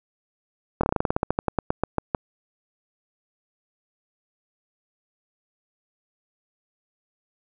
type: slowing click train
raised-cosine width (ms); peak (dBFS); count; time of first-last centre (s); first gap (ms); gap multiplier
1; -7; 19; 0.81-2.148; 24; 1.12
effects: none